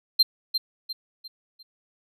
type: tone with echo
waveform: triangle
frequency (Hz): 4160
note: C8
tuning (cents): -11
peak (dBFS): -12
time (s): 0.19-0.23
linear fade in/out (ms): 10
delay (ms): 350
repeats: 4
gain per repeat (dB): -8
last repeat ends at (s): 1.63
effects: none